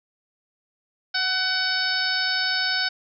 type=harmonic tone with a mistuned harmonic; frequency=751 Hz; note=F#5; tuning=26 cents sharp; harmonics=1 / 2 / 3 / 4 / 5 / 6 / 7; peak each=-34 / -25 / -33 / -34 / -30 / -28 / -28 dBFS; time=1.14-2.89 s; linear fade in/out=10 ms; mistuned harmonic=1; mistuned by=-17 cents; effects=none